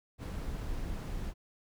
brown noise, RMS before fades -37 dBFS, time 0.18-1.34 s, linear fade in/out 50 ms, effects none

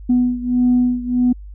sine beating tone pair, 246.9 / 248.5 Hz, B3 / B3, 0 / +11 cents, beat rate 1.6 Hz, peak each -14 / -17 dBFS, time 0.09-1.33 s, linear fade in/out 10 ms, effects tanh soft clip ceiling -7 dBFS + added 50 Hz sine -32 dBFS peak until 1.54 s

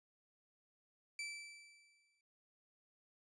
sawtooth tone with exponential decay, 2325 Hz, D7, 18 cents flat, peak -37 dBFS, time 1.19-2.21 s, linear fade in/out 2 ms, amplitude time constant 220 ms, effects resampled to 22050 Hz

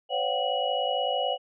sine tone cluster, 512 / 568 / 713 / 764 / 2919 Hz, C5 / C#5 / F5 / G5 / F#7, -38 / +42 / +36 / -45 / -24 cents, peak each -31 dBFS, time 0.09-1.38 s, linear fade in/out 50 ms, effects none

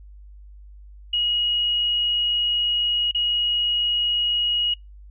sine tone with dropouts, 2894 Hz, F#7, 39 cents flat, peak -19 dBFS, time 1.13-4.74 s, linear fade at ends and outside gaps 5 ms, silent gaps 3.113-3.147 s, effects noise-tail reverb RT60 0.2 s tail -26 dB re dry + added 50 Hz sine -41 dBFS peak until 5.1 s

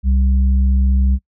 sine tone pair together, 65.41 / 196.01 Hz, C2 / G3, 0 / 0 cents, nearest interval octave + perfect fifth, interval 1900 cents, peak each -11 / -23 dBFS, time 0.03-1.19 s, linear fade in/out 50 ms, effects noise-tail reverb RT60 0.1 s tail -24 dB re dry

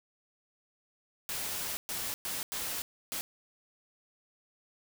white noise bursts at uneven times, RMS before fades -36 dBFS, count 5, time 1.29-1.77 / 1.89-2.14 / 2.25-2.43 / 2.52-2.82 / 3.12-3.21 s, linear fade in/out 0 ms, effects none

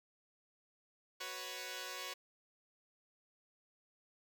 5% pulse chord, F# suspended fourth, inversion none, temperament equal, 370 / 493.9 / 554.4 Hz, F#4 / B4 / C#5, 0 / 0 / 0 cents, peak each -38 / -35 / -35 dBFS, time 1.2-2.14 s, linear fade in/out 10 ms, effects none

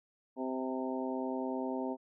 harmonic tone with a mistuned harmonic, 130 Hz, C3, 11 cents flat, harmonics 2 / 3 / 4 / 5 / 6 / 7, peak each -36 / -40 / -42 / -42 / -46 / -43 dBFS, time 0.36-1.97 s, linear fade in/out 50 ms, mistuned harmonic 6, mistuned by +28 cents, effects none

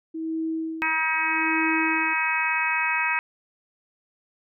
sine tone with tremolo, 322.1 Hz, E4, 40 cents flat, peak -24 dBFS, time 0.14-2.14 s, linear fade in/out 10 ms, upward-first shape sine, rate 0.8 Hz, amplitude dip 100%
harmonic tone, 318.3 Hz, D#4, 39 cents sharp, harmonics 3 / 4 / 5 / 6 / 7 / 8, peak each -28 / -32 / -29 / -30 / -29 / -26 dBFS, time 0.82-3.19 s, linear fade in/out 0 ms
effects none

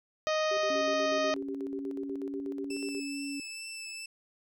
harmonic tone, 622 Hz, D#5, 1 cent flat, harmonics 1 / 2 / 3 / 4 / 5 / 6 / 7 / 8 / 9 / 10, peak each -28 / -34 / -38 / -40 / -42 / -44 / -45 / -46 / -47 / -48 dBFS, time 0.27-1.34 s, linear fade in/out 0 ms
sine tone with tremolo, 392 Hz, G4, in tune, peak -35 dBFS, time 0.51-3 s, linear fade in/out 5 ms, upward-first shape square, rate 8.2 Hz, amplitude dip 75%
sine tone with pitch glide, 277.2 to 280.1 Hz, C#4 to C#4, 0 to +18 cents, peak -35 dBFS, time 0.7-3.4 s, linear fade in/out 2 ms, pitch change +18 cents, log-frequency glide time 1.75-2.43 s
20% pulse tone with vibrato, 2643 Hz, E7, 4 cents sharp, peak -34 dBFS, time 2.7-4.06 s, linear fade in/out 5 ms, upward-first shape triangle, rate 2.3 Hz, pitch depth 16 cents each way
effects none

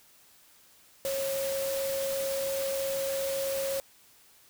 sine tone in noise, 545 Hz, C#5, 29 cents flat, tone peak -29 dBFS, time 1.05-3.8 s, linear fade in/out 0 ms, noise white, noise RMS -37 dBFS, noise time 1.05-3.8 s, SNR +5 dB, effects white hiss -59 dBFS RMS until 4.49 s

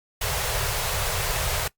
pink band-stop noise, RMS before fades -26 dBFS, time 0.21-1.68 s, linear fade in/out 5 ms, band 150 to 420 Hz, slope 48 dB/octave, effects noise-tail reverb RT60 0.1 s tail -21 dB re dry + Opus 48 kbps

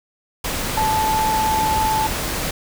sine tone in noise, 873 Hz, A5, 14 cents flat, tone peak -17 dBFS, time 0.77-2.07 s, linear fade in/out 5 ms, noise pink, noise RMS -24 dBFS, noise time 0.44-2.51 s, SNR +4 dB, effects none

